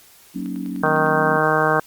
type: chord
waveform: sine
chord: D# minor seventh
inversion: first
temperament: equal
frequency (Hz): 185 / 233.1 / 277.2 / 311.1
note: F#3 / A#3 / C#4 / D#4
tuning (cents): 0 / 0 / 0 / 0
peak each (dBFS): -29 / -31 / -28 / -34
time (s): 0.34-1.39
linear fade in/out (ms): 20
type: click train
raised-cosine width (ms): 0.3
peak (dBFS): -27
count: 7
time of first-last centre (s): 0.46-1.064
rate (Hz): 9.94
type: harmonic tone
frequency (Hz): 155.56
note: D#3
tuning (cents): 0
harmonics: 1 / 2 / 3 / 4 / 5 / 6 / 7 / 8 / 9 / 10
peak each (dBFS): -26 / -27 / -22 / -23 / -23 / -27 / -23 / -25 / -28 / -22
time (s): 0.83-1.8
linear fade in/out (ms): 5
effects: white hiss -49 dBFS RMS until 1.86 s + Opus 48 kbps